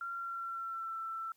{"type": "tone with pitch glide", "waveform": "sine", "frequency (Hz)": [1377, 1334.7], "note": ["F6", "E6"], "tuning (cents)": [-25, 21], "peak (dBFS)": -37, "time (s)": [0.01, 1.32], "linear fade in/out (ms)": 2, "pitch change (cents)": -54, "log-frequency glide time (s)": [0.12, 0.97], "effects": ["white hiss -73 dBFS RMS until 1.36 s"]}